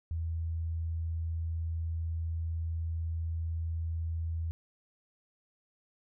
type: tone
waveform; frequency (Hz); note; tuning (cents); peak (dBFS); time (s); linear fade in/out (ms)
sine; 82.1; E2; -6; -31; 0.11-4.51; 0
effects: none